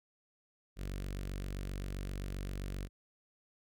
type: tone with notch filter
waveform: sawtooth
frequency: 47.62 Hz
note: G1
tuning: 49 cents flat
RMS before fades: -40 dBFS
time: 0.76-2.89 s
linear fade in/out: 50 ms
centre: 880 Hz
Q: 1.2
effects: none